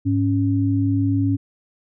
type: tone pair together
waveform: sine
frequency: 103.83 / 277.2 Hz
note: G#2 / C#4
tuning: 0 / 0 cents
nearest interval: octave + perfect fourth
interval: 1700 cents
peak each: -19 dBFS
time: 0.05-1.37 s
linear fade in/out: 20 ms
effects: none